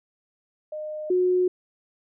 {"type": "tone pair in turn", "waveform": "sine", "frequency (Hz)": [612, 363.9], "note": ["D#5", "F#4"], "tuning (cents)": [-29, -29], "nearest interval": "major sixth", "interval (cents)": 900, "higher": "first", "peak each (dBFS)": [-30, -18], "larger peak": "second", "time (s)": [[0.72, 1.1], [1.1, 1.48]], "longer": "neither", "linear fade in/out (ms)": 5, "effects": []}